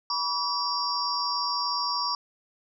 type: tone cluster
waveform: sine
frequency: 973 / 1140 / 4803 / 5490 Hz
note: B5 / C#6 / D8 / F8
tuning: -26 / +48 / +38 / -31 cents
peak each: -31 dBFS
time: 0.1-2.15 s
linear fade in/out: 2 ms
effects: none